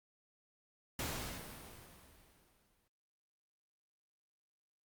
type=noise with exponential decay; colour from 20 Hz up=pink; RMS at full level=-38 dBFS; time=0.99-2.88 s; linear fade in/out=2 ms; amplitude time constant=410 ms; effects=Opus 48 kbps